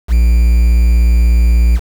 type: tone with quantisation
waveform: triangle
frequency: 58.27 Hz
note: A#1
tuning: in tune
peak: -4 dBFS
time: 0.08-1.8 s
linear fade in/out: 50 ms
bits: 5
effects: none